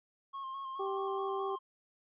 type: tone with vibrato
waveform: triangle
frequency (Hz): 1076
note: C6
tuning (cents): +48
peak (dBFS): -37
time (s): 0.33-1.59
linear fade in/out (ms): 20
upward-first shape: square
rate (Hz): 4.7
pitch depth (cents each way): 27
type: harmonic tone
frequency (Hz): 390.3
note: G4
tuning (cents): -8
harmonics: 1 / 2 / 3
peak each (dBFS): -35 / -40 / -44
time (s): 0.79-1.56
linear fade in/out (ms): 10
effects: resampled to 8000 Hz